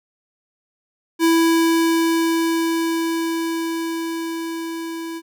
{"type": "tone with level ramp", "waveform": "square", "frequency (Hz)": 330.1, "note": "E4", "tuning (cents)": 2, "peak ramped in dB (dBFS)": [-13, -28], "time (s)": [1.19, 5.22], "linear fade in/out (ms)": 50, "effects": []}